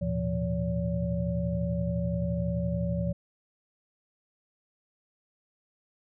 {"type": "tone cluster", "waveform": "sine", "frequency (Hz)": [77.3, 111.6, 123.3, 172.6, 570], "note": ["D#2", "A2", "B2", "F3", "C#5"], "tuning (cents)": [-11, 25, -2, -20, 48], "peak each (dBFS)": [-34, -35, -36, -29, -35], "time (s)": [0.01, 3.13], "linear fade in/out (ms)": 10, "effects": []}